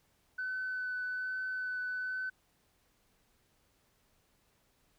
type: tone with vibrato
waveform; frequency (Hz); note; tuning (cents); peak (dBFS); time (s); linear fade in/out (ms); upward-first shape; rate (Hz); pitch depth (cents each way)
sine; 1507; F#6; +31; -33; 0.38-2.3; 10; sine; 1.2; 11
effects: tanh soft clip ceiling -30 dBFS + pink hiss -72 dBFS RMS until 4.98 s